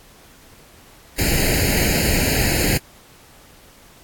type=noise with comb filter; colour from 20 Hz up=pink; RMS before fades=-18 dBFS; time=1.18-2.78 s; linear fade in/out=10 ms; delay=0.43 ms; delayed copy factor=+0.9; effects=pink hiss -48 dBFS RMS until 4.03 s + AAC 64 kbps